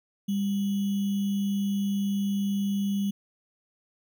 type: tone with sample-and-hold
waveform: sine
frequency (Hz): 199.5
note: G3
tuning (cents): +31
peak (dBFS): -24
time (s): 0.28-3.11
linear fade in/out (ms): 10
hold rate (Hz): 3150
effects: none